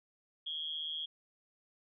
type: tone with amplitude modulation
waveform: sine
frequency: 3277 Hz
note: G#7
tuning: 24 cents flat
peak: -33 dBFS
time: 0.46-1.06 s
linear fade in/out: 10 ms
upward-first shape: sine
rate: 156 Hz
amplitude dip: 75%
effects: none